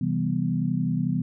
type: chord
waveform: sine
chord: C major seventh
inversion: none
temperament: equal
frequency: 130.81 / 164.81 / 196 / 246.9 Hz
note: C3 / E3 / G3 / B3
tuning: 0 / 0 / 0 / 0 cents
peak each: -29 / -26 / -29 / -28 dBFS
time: 0.01-1.22 s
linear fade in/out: 5 ms
effects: none